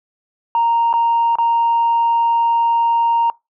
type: tone with dropouts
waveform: sine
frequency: 930 Hz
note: A#5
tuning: 4 cents flat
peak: -11 dBFS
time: 0.55-3.3 s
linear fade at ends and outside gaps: 1 ms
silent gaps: 0.929-0.938 / 1.355-1.385 s
effects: noise-tail reverb RT60 0.2 s tail -23 dB re dry + tanh soft clip ceiling -9 dBFS